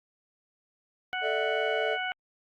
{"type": "harmonic tone", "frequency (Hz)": 740, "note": "F#5", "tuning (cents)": 0, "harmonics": [1, 2, 3, 4], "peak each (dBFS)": [-34, -33, -36, -38], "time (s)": [1.13, 2.12], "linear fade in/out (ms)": 0}
{"type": "chord", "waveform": "triangle", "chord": "A suspended fourth", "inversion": "none", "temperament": "equal with one note detuned", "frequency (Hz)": [440, 595.5, 659.3], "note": ["A4", "D5", "E5"], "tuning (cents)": [0, 24, 0], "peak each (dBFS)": [-29, -31, -31], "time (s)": [1.21, 1.98], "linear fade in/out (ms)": 50}
{"effects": ["Opus 48 kbps"]}